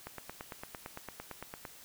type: click train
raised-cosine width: 0.5 ms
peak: -26 dBFS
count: 15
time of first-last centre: 0.07-1.652 s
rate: 8.85 Hz
effects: white hiss -54 dBFS RMS until 1.84 s